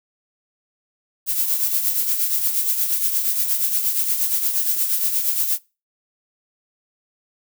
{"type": "noise with tremolo", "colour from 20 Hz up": "violet", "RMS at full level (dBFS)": -18, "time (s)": [1.26, 5.59], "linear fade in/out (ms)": 50, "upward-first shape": "triangle", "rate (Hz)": 8.5, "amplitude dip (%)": 60, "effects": ["noise-tail reverb RT60 0.3 s tail -24 dB re dry"]}